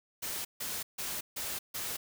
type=noise bursts; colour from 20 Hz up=white; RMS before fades=-37 dBFS; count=5; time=0.22-1.97 s; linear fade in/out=10 ms; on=230 ms; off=150 ms; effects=none